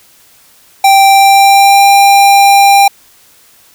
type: tone with pitch glide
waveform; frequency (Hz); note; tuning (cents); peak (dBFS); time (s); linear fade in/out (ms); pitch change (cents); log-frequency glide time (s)
square; 784 to 796.3; G5 to G5; 0 to +27; -3; 0.84-2.88; 5; +27; 1.08-1.87
effects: white hiss -44 dBFS RMS until 3.74 s